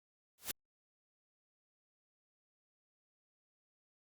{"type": "noise with exponential growth", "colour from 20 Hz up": "white", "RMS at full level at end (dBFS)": -34, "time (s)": [0.38, 0.51], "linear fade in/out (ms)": 0, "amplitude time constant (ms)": 28, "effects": ["Opus 48 kbps"]}